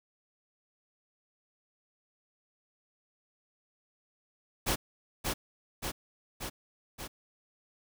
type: noise with echo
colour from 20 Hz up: pink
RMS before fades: -29 dBFS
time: 4.66-4.76 s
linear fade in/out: 20 ms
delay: 580 ms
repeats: 4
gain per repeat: -3 dB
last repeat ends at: 7.08 s
effects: none